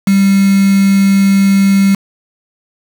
sine tone with quantisation, 196 Hz, G3, in tune, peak -6 dBFS, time 0.07-1.95 s, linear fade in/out 5 ms, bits 3, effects none

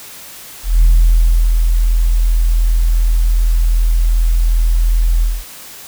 sine tone with ADSR envelope, 41.31 Hz, E1, 4 cents sharp, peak -3 dBFS, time 0.63-5.44 s, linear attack 190 ms, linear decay 700 ms, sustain -5 dB, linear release 220 ms, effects tanh soft clip ceiling -2 dBFS + white hiss -34 dBFS RMS until 5.87 s

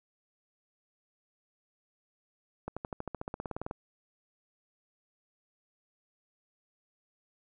accelerating click train, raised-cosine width 1 ms, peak -22 dBFS, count 17, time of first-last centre 2.68-3.711 s, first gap 86 ms, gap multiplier 0.96, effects none

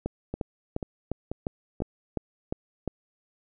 two click trains, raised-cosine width 2 ms, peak -18 / -15 dBFS, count 4 / 9, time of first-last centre 0.34-1.803 / 0.06-2.877 s, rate 2.05 / 2.84 Hz, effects none

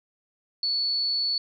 sine tone, 4435 Hz, C#8, in tune, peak -23 dBFS, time 0.63-1.38 s, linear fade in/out 2 ms, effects none

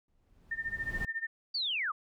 brown noise with exponential growth, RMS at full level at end -35 dBFS, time 0.08-1.05 s, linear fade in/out 2 ms, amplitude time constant 210 ms
sine tone with tremolo, 1810 Hz, A6, 48 cents sharp, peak -30 dBFS, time 0.51-1.27 s, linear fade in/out 5 ms, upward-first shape sine, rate 14 Hz, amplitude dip 90%
sine linear sweep, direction down, 4699 to 1108.7 Hz, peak -30 dBFS, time 1.54-1.92 s, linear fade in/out 10 ms
effects none

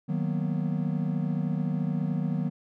triangle chord, B major seventh, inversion first, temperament equal, 155.56 / 185 / 233.1 / 246.9 Hz, D#3 / F#3 / A#3 / B3, 0 / 0 / 0 / 0 cents, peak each -27 / -28 / -33 / -33 dBFS, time 0.08-2.5 s, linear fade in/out 20 ms, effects none

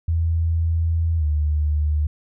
sine tone with pitch glide, 82.5 to 75.22 Hz, E2 to D2, +2 to +42 cents, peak -17 dBFS, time 0.08-2.07 s, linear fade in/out 5 ms, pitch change -160 cents, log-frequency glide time 1.18-1.24 s, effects none

